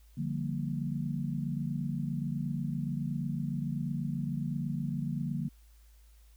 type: chord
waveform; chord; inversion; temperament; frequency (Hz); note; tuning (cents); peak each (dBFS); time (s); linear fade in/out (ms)
sine; G minor seventh; second; equal; 146.83 / 174.61 / 196 / 233.1; D3 / F3 / G3 / Bb3; 0 / 0 / 0 / 0; -34 / -37 / -40 / -37; 0.17-5.49; 10
effects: added 54 Hz sine -55 dBFS peak until 6.36 s + white hiss -68 dBFS RMS until 6.36 s